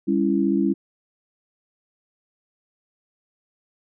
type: chord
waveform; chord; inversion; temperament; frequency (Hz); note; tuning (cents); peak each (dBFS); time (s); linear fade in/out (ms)
sine; C# diminished; second; just; 199.57 / 277.2 / 332.6; G3 / C#4 / E4; +31 / 0 / +16; -22; 0.07-0.74; 20
effects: none